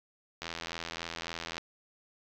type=click train; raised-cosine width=0.2 ms; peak=-19 dBFS; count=98; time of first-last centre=0.42-1.58 s; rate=83.6 Hz; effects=low-pass 6000 Hz 12 dB/octave + 9-bit